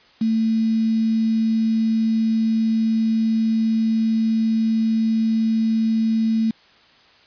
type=tone with quantisation; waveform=sine; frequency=223.1 Hz; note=A3; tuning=24 cents sharp; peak=-16 dBFS; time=0.21-6.51 s; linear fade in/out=5 ms; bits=6; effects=white hiss -52 dBFS RMS until 7.26 s + resampled to 11025 Hz